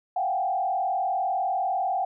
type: tone with frequency modulation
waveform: sine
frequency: 751 Hz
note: F#5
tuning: 26 cents sharp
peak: -23 dBFS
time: 0.16-2.05 s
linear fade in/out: 5 ms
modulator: 40 Hz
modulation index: 1.4
effects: none